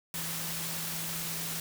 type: tone in noise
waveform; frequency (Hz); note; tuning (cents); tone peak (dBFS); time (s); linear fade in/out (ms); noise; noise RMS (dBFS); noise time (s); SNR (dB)
sine; 164.81; E3; 0; -42; 0.14-1.6; 2; white; -36; 0.14-1.6; -9
effects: none